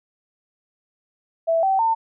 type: tone with pitch steps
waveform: sine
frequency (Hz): 659.3 / 770.6 / 900.6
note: E5 / G5 / A5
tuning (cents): 0 / -30 / +40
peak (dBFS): -16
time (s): 1.47-1.95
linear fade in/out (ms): 20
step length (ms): 160
effects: none